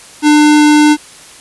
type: tone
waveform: square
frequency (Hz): 299.5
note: D4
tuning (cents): +34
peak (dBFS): -5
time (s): 0.22-0.97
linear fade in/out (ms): 50
effects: white hiss -36 dBFS RMS until 1.4 s + resampled to 24000 Hz